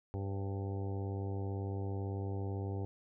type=harmonic tone with a mistuned harmonic; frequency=98 Hz; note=G2; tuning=in tune; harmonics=1 / 2 / 3 / 4 / 5 / 6 / 7 / 8 / 9; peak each=-36 / -47 / -46 / -45 / -49 / -57 / -55 / -52 / -57 dBFS; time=0.14-2.85 s; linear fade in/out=0 ms; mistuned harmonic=6; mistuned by=-77 cents; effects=none